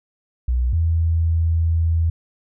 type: tone pair in turn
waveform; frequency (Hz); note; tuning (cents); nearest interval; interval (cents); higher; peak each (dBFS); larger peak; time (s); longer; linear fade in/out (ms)
sine; 61.74 / 82.41; B1 / E2; 0 / 0; perfect fourth; 500; second; -16 / -15; second; 0.48-0.73 / 0.73-2.1; second; 5
effects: none